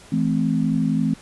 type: tone cluster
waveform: sine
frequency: 164.1 / 215.5 / 259 Hz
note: E3 / A3 / C4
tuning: -8 / -36 / -17 cents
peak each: -22 dBFS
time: 0.12-1.14 s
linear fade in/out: 5 ms
effects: pink hiss -46 dBFS RMS until 1.21 s + resampled to 24000 Hz